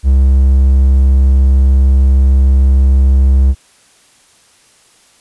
triangle tone, 66.7 Hz, C2, 34 cents sharp, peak -3 dBFS, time 0.03-3.55 s, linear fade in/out 50 ms, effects white hiss -48 dBFS RMS until 5.2 s + resampled to 24000 Hz

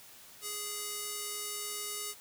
square tone with band-pass filter, 415.3 Hz, G#4, in tune, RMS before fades -39 dBFS, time 0.41-2.15 s, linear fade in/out 50 ms, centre 10000 Hz, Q 0.93, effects white hiss -54 dBFS RMS until 2.2 s

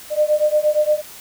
sine beating tone pair, 600 / 608.6 Hz, D5 / D#5, +37 / -38 cents, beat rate 8.6 Hz, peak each -17 dBFS, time 0.1-1.02 s, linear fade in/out 50 ms, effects white hiss -39 dBFS RMS until 1.2 s

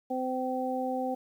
harmonic tone, 257.2 Hz, C4, 30 cents flat, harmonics 1 / 2 / 3, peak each -33 / -33 / -33 dBFS, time 0.1-1.15 s, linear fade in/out 10 ms, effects 10-bit

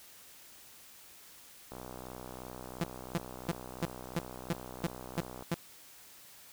click train, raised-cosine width 1 ms, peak -30 dBFS, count 234, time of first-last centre 1.72-5.424 s, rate 62.9 Hz
sawtooth tone bursts, 169.4 Hz, E3, 48 cents sharp, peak -25 dBFS, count 9, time 2.81-5.542 s, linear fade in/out 2 ms, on 28 ms, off 310 ms
effects white hiss -55 dBFS RMS until 6.52 s

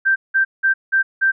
sine tone bursts, 1568 Hz, G6, in tune, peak -12 dBFS, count 5, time 0.05-1.32 s, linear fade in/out 20 ms, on 110 ms, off 180 ms, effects none

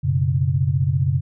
sine chord, F# suspended fourth, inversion none, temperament equal, 92.5 / 123.47 / 138.59 Hz, F#2 / B2 / C#3, 0 / 0 / 0 cents, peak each -22 / -22 / -19 dBFS, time 0.03-1.21 s, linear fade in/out 20 ms, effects none

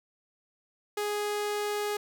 sawtooth tone, 415.4 Hz, G#4, in tune, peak -25 dBFS, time 0.97-1.97 s, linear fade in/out 5 ms, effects none

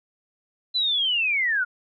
sine linear sweep, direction down, 4060 to 1396.9 Hz, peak -20 dBFS, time 0.74-1.65 s, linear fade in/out 20 ms, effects none

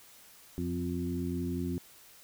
harmonic tone with a mistuned harmonic, 87.9 Hz, F2, 12 cents sharp, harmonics 1 / 2 / 3 / 4, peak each -37 / -36 / -35 / -39 dBFS, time 0.58-1.78 s, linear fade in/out 0 ms, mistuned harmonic 3, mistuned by -19 cents, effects white hiss -56 dBFS RMS until 2.23 s

